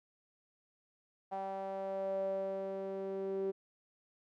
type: tone with band-pass filter sweep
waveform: sawtooth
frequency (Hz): 193.5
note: G3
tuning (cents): -22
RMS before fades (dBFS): -38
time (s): 1.31-3.52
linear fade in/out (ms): 20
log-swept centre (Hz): 740 to 410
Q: 7.3
effects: none